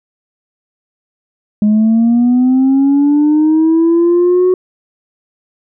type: linear sweep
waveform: sine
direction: up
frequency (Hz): 207.7 to 370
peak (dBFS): -5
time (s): 1.62-4.54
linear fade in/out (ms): 2
effects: tanh soft clip ceiling -5 dBFS

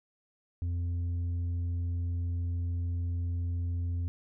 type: tone with tanh clipping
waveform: sine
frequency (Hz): 86.6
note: F2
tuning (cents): -14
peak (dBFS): -30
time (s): 0.62-4.08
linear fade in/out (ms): 0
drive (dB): 4
effects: none

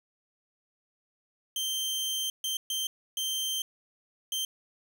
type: tone bursts at uneven times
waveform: sawtooth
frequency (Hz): 3136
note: G7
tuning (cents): 0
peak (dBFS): -26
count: 5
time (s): 1.56-2.3 / 2.44-2.57 / 2.7-2.87 / 3.17-3.62 / 4.32-4.45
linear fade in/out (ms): 2
effects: none

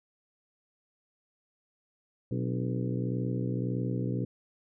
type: harmonic tone with a mistuned harmonic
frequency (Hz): 61.74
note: B1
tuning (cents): 0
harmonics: 2 / 3 / 4 / 5 / 6 / 7 / 8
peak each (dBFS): -31 / -35 / -37 / -39 / -41 / -42 / -43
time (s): 2.31-4.25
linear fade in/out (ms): 5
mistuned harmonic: 4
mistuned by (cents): +94
effects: none

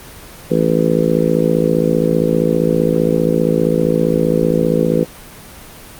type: harmonic tone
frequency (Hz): 55.2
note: A1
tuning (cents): +6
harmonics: 3 / 4 / 5 / 6 / 7 / 8 / 9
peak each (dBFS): -17 / -19 / -20 / -21 / -21 / -19 / -17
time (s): 0.5-5.05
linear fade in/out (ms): 20
effects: pink hiss -36 dBFS RMS until 5.99 s + Opus 24 kbps

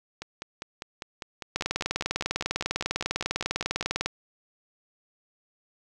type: two click trains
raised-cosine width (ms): 0.2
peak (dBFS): -19 / -9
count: 19 / 51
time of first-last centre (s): 0.22-3.827 / 1.56-4.06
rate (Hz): 4.99 / 20
effects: none

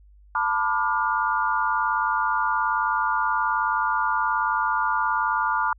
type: chord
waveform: sine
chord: B half-diminished seventh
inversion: third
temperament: just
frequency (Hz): 889 / 987.8 / 1185.3 / 1422.4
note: A5 / B5 / D6 / F6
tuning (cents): +18 / 0 / +16 / +31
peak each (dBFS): -26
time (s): 0.35-5.73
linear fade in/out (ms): 2
effects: added 50 Hz sine -49 dBFS peak until 5.78 s

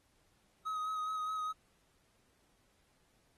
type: tone with vibrato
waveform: triangle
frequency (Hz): 1265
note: D#6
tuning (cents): +28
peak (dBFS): -33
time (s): 0.65-1.53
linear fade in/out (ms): 20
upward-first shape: sine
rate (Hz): 4.8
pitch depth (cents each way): 22
effects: pink hiss -73 dBFS RMS until 3.37 s + AAC 32 kbps

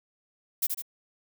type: noise with echo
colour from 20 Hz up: violet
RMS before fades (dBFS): -25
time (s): 0.62-0.67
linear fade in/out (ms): 10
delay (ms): 76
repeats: 2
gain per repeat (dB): -5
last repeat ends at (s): 0.822
effects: none

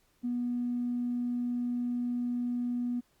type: tone with tanh clipping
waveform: triangle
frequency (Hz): 243.3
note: B3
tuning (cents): -26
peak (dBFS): -29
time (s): 0.23-3.01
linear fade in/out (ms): 20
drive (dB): 4
effects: pink hiss -70 dBFS RMS until 3.2 s + Opus 48 kbps

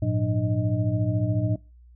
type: tone cluster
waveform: sine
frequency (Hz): 101.4 / 115.4 / 179.8 / 299.7 / 624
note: G#2 / A#2 / F#3 / D4 / D#5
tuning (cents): -41 / -17 / -49 / +35 / +5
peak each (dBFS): -27 / -24 / -31 / -30 / -33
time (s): 0.02-1.56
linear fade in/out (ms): 5
effects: noise-tail reverb RT60 0.3 s tail -24 dB re dry + added 60 Hz sine -48 dBFS peak until 1.95 s

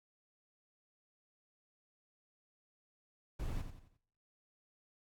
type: noise with echo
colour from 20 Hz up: brown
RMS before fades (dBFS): -39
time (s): 3.39-3.62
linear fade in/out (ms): 10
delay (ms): 88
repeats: 4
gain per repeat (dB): -8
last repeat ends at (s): 3.972
effects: noise-tail reverb RT60 0.7 s tail -23 dB re dry + AAC 64 kbps

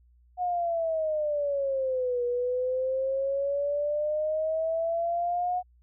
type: exponential two-way sweep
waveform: sine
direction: down then up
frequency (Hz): 729 to 482.3 to 729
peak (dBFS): -25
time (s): 0.37-5.63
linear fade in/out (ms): 50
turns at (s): 2.24
effects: added 60 Hz sine -57 dBFS peak until 5.82 s

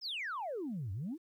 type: exponential two-way sweep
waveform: sine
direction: down then up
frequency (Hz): 5480 to 89.1 to 359.6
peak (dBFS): -35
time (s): 0.01-1.18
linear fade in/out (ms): 50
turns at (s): 0.92
effects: tanh soft clip ceiling -33 dBFS + 12-bit

